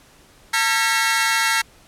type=tone cluster; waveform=sawtooth; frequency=902 / 1357 / 1623 / 1936 / 2191 Hz; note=A5 / E6 / G#6 / B6 / C#7; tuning=+43 / +50 / -40 / -35 / -21 cents; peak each=-20 dBFS; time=0.53-1.62 s; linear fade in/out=10 ms; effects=pink hiss -51 dBFS RMS until 1.87 s + low-pass 12000 Hz 12 dB/octave